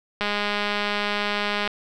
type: click train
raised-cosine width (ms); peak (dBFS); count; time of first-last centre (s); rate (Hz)
0.3; -9; 303; 0.21-1.676; 206
effects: none